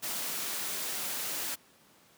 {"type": "noise", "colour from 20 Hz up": "white", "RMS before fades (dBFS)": -35, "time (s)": [0.02, 1.56], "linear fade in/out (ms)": 20, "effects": ["pink hiss -61 dBFS RMS until 2.17 s", "high-pass 150 Hz 12 dB/octave"]}